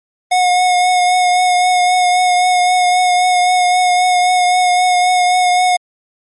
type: tone with vibrato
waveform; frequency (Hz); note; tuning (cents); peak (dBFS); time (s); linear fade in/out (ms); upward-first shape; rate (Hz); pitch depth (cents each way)
square; 725; F#5; -35; -10; 0.31-5.77; 10; triangle; 3.8; 22
effects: MP3 48 kbps